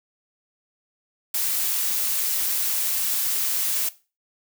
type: noise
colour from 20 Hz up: blue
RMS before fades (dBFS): -24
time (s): 1.34-3.89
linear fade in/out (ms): 5
effects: noise-tail reverb RT60 0.3 s tail -17 dB re dry